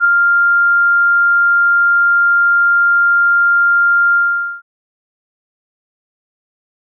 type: tone with ADSR envelope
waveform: sine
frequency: 1396.9 Hz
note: F6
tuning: in tune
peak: -5 dBFS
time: 0-4.62 s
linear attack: 48 ms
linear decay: 4 ms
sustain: -3 dB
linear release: 470 ms
effects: none